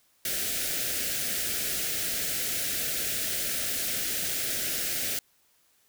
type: band-stop noise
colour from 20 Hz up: white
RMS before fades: -30 dBFS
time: 0.25-5.19 s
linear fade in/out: 2 ms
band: 710 to 1400 Hz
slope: 48 dB/octave
effects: white hiss -66 dBFS RMS until 5.88 s